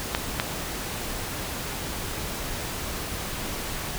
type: clicks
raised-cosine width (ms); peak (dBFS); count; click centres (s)
0.3; -6; 2; 0.149 / 0.399
effects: pink hiss -32 dBFS RMS until 3.98 s